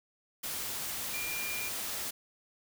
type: tone in noise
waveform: sine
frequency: 2400 Hz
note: D7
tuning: 37 cents sharp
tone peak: -37 dBFS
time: 1.13-1.69 s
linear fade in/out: 10 ms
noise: white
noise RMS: -37 dBFS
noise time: 0.43-2.11 s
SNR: -3 dB
effects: none